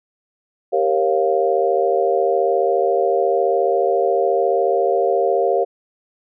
sine chord, G half-diminished seventh, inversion none, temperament equal with one note detuned, 392 / 466.2 / 545.2 / 698.5 Hz, G4 / Bb4 / Db5 / F5, 0 / 0 / -29 / 0 cents, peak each -20 dBFS, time 0.72-5.65 s, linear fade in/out 20 ms, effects none

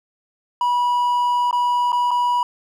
triangle tone with dropouts, 975 Hz, B5, 23 cents flat, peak -14 dBFS, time 0.61-2.43 s, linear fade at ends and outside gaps 2 ms, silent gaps 1.511-1.528 / 1.92-1.928 / 2.108-2.113 s, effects none

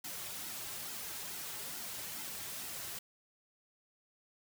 white noise with flanger, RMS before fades -43 dBFS, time 0.04-2.99 s, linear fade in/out 5 ms, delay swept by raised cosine 1.7 to 4.2 ms, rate 2.3 Hz, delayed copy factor -0.6, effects none

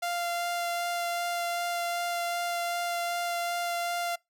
sawtooth tone with vibrato, 694 Hz, F5, 11 cents flat, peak -25 dBFS, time 0.02-4.16 s, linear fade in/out 10 ms, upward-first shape sine, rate 2.6 Hz, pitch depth 8 cents each way, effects noise-tail reverb RT60 0.2 s tail -25 dB re dry

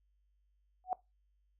sine tone with exponential growth, 740 Hz, F#5, in tune, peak -26 dBFS, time 0.84-0.93 s, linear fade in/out 1 ms, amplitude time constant 19 ms, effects noise-tail reverb RT60 0.2 s tail -20 dB re dry + added 50 Hz sine -70 dBFS peak until 1.59 s

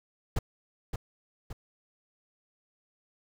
brown noise with echo, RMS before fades -27 dBFS, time 0.36-0.39 s, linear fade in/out 5 ms, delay 570 ms, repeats 2, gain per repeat -6 dB, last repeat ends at 1.53 s, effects none

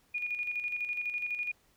sine tone with tremolo, 2444 Hz, D#7, 32 cents flat, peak -30 dBFS, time 0.14-1.52 s, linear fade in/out 10 ms, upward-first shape square, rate 12 Hz, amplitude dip 50%, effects pink hiss -68 dBFS RMS until 1.76 s

